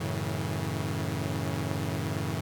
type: chord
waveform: sawtooth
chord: F# minor seventh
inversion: none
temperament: equal with one note detuned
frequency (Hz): 92.5 / 110 / 138.59 / 160.77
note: F#2 / A2 / C#3 / E3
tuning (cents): 0 / 0 / 0 / -43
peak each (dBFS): -31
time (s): 0-2.41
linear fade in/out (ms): 10
effects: none